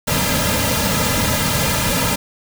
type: noise with comb filter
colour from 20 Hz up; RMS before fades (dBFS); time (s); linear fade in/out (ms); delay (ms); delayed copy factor
pink; -18; 0.07-2.16; 10; 2.7; -0.85
effects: none